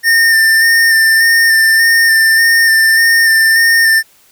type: tone with vibrato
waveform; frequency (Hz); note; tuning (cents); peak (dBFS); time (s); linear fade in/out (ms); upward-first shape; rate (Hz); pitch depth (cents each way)
square; 1809; A6; +48; -7; 0.03-4.03; 50; square; 1.7; 18
effects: white hiss -48 dBFS RMS until 4.31 s